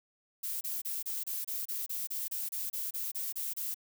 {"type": "noise bursts", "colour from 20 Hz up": "violet", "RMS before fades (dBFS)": -36, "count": 16, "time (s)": [0.43, 3.745], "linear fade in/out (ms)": 10, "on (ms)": 180, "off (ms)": 29, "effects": []}